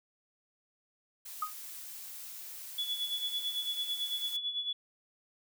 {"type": "noise", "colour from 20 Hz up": "blue", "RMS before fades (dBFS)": -45, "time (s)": [1.25, 4.37], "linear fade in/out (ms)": 10}
{"type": "tone with exponential decay", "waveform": "sine", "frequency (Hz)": 1244.5, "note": "D#6", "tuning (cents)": 0, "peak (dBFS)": -27, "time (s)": [1.42, 1.54], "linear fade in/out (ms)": 5, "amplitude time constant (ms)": 26}
{"type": "tone with tremolo", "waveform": "sine", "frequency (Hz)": 3418, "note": "G#7", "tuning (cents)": 49, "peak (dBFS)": -30, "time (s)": [2.78, 4.73], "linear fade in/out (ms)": 5, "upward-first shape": "sine", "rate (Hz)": 9, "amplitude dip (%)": 65}
{"effects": []}